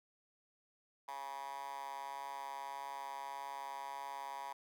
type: tone with high-pass filter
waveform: 10% pulse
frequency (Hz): 138.59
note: C#3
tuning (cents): 0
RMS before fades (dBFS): -45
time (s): 1.08-4.53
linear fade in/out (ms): 5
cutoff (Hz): 930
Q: 7.1
effects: none